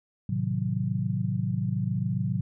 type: chord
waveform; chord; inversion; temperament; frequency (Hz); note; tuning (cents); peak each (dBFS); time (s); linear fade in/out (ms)
sine; A diminished seventh; none; equal with one note detuned; 110 / 130.81 / 157.83 / 185; A2 / C3 / Eb3 / Gb3; 0 / 0 / +25 / 0; -30 / -30 / -33 / -30; 0.29-2.41; 5
effects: none